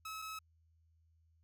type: tone pair in turn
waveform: sawtooth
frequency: 1290 / 1290 Hz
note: E6 / E6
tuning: -38 / -38 cents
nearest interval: unison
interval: 0 cents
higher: neither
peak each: -39 / -39 dBFS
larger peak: neither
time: 0.05-0.22 / 0.22-0.39 s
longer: neither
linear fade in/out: 5 ms
effects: added 81 Hz sine -68 dBFS peak until 1.43 s